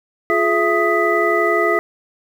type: tone cluster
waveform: sine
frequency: 350.7 / 422.3 / 668 / 1249 / 1983 Hz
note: F4 / G#4 / E5 / D#6 / B6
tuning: +7 / +29 / +23 / +6 / +7 cents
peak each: -20 dBFS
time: 0.3-1.79 s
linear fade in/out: 0 ms
effects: 7-bit